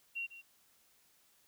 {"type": "tone with echo", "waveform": "sine", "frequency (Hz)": 2749, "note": "F7", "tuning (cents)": -28, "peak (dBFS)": -36, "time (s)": [0.15, 0.27], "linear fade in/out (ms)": 20, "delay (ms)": 150, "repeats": 1, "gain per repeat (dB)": -13, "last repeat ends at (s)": 0.42, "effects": ["white hiss -69 dBFS RMS until 1.47 s"]}